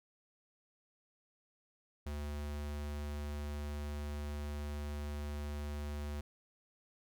square tone, 73.42 Hz, D2, in tune, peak -39 dBFS, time 2.06-6.21 s, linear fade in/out 5 ms, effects none

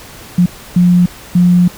sine tone bursts at uneven times, 177.5 Hz, F3, 28 cents sharp, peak -5 dBFS, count 3, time 0.38-0.46 / 0.76-1.06 / 1.35-1.68 s, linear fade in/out 5 ms, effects pink hiss -34 dBFS RMS until 1.77 s

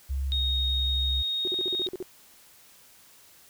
sine tone with vibrato, 67.4 Hz, C#2, 48 cents flat, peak -26 dBFS, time 0.09-1.23 s, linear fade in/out 20 ms, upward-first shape triangle, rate 1.3 Hz, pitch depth 12 cents each way
sine tone, 3729 Hz, A#7, in tune, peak -26 dBFS, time 0.32-1.87 s, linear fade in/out 0 ms
sine tone bursts, 370 Hz, F#4, in tune, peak -30 dBFS, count 9, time 1.45-2.026 s, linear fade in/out 0 ms, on 24 ms, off 45 ms
effects white hiss -55 dBFS RMS until 3.49 s

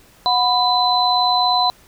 sine tone cluster, 730 / 993 / 4028 Hz, F#5 / B5 / B7, -24 / +9 / +33 cents, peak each -18 dBFS, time 0.26-1.7 s, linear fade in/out 0 ms, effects pink hiss -50 dBFS RMS until 1.87 s

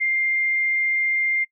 sine tone, 2105 Hz, C7, 10 cents sharp, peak -19 dBFS, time 0-1.45 s, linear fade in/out 20 ms, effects noise-tail reverb RT60 0.1 s tail -23 dB re dry

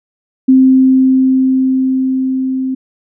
sine tone with level ramp, 261.6 Hz, C4, in tune, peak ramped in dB -3 to -14 dBFS, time 0.48-2.75 s, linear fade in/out 10 ms, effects none

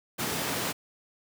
pink high-pass noise, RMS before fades -31 dBFS, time 0.18-0.73 s, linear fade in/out 20 ms, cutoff 160 Hz, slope 12 dB/octave, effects none

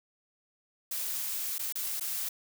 blue noise with dropouts, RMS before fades -34 dBFS, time 0.91-2.29 s, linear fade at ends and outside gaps 5 ms, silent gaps 1.583-1.593 / 1.725-1.754 / 1.998-2.008 s, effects none

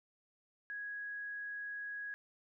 sine tone, 1661.2 Hz, G#6, in tune, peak -40 dBFS, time 0.7-2.14 s, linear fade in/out 0 ms, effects none

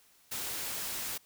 white noise, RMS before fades -37 dBFS, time 0.31-1.18 s, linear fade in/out 10 ms, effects white hiss -64 dBFS RMS until 1.25 s

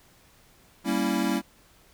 square chord, G diminished seventh, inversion none, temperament equal, 196 / 233.1 / 277.2 / 329.6 Hz, G3 / Bb3 / Db4 / Fb4, 0 / 0 / 0 / 0 cents, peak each -30 dBFS, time 0.84-1.42 s, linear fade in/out 50 ms, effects pink hiss -58 dBFS RMS until 1.93 s

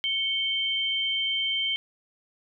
sine tone pair together, 2208 / 3123 Hz, C#7 / G7, -7 / -7 cents, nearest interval tritone, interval 600 cents, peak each -31 / -25 dBFS, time 0.04-1.76 s, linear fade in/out 0 ms, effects none

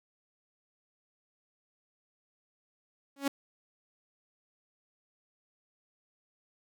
sawtooth tone with exponential growth, 278 Hz, C#4, 5 cents sharp, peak -20 dBFS, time 3.16-3.28 s, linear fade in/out 5 ms, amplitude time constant 26 ms, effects none

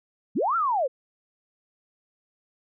sine linear two-way sweep, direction up then down, 138.59 to 1396.9 to 477.4 Hz, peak -21 dBFS, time 0.35-0.88 s, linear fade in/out 20 ms, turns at 0.56 s, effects none

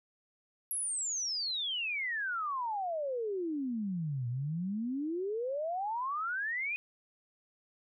sine exponential two-way sweep, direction down then up, 11390 to 117.2 to 2515 Hz, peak -32 dBFS, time 0.71-6.76 s, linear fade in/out 0 ms, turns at 4.28 s, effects none

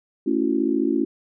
sine chord, F# minor seventh, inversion first, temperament just, 222 / 277.5 / 333 / 370 Hz, A3 / C#4 / E4 / F#4, +16 / +2 / +18 / 0 cents, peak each -27 / -22 / -23 / -27 dBFS, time 0.26-1.05 s, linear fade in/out 10 ms, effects none

